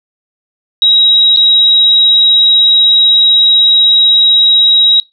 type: tone with dropouts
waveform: sine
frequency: 3829 Hz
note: A#7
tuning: 46 cents sharp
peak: -4 dBFS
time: 0.82-5 s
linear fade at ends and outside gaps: 1 ms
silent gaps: 1.363-1.371 s
effects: noise-tail reverb RT60 0.2 s tail -21 dB re dry